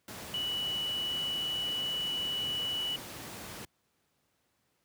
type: tone in noise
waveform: sine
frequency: 2951 Hz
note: F#7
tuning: 5 cents flat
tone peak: -31 dBFS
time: 0.34-2.96 s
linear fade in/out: 2 ms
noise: pink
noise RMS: -43 dBFS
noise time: 0.08-3.65 s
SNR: +9 dB
effects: pink hiss -75 dBFS RMS until 4.84 s + high-pass 100 Hz 12 dB/octave